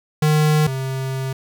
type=tone pair in turn; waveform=square; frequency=152.8 / 132.71 Hz; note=D#3 / C3; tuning=-31 / +25 cents; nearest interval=major second; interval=244 cents; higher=first; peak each=-14 / -23 dBFS; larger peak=first; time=0.22-0.67 / 0.67-1.33 s; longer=second; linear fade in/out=5 ms; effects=8-bit